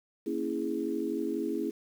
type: chord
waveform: sine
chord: A# half-diminished seventh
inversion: none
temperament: equal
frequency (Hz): 233.1 / 277.2 / 329.6 / 415.3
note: A#3 / C#4 / E4 / G#4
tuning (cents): 0 / 0 / 0 / 0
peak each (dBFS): -37 / -35 / -33 / -35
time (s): 0.26-1.71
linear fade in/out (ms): 10
effects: 9-bit